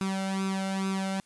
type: tone with flanger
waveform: sawtooth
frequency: 192.4 Hz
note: G3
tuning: 32 cents flat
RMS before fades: -30 dBFS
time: 0.01-1.2 s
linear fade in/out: 0 ms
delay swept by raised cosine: 0.79 to 1.42 ms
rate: 2.3 Hz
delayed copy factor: +0.75
effects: white hiss -64 dBFS RMS until 1.25 s + resampled to 24000 Hz